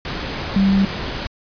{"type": "tone in noise", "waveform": "sine", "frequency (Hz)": 195.2, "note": "G3", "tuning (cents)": -7, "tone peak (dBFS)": -12, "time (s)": [0.56, 0.85], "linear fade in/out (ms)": 2, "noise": "pink", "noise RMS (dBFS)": -26, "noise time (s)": [0.05, 1.27], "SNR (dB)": 11, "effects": ["resampled to 11025 Hz"]}